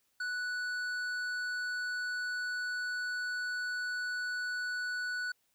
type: tone with hard clipping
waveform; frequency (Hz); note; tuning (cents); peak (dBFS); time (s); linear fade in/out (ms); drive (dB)
triangle; 1480; F#6; 0; -35; 0.2-5.32; 5; 12
effects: white hiss -75 dBFS RMS until 5.54 s